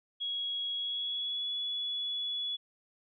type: tone with pitch glide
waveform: sine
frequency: 3322 to 3402 Hz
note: G#7 to G#7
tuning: 0 to +41 cents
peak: -32 dBFS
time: 0.2-2.57 s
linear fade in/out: 20 ms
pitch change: +41 cents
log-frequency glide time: 0.73-1.49 s
effects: none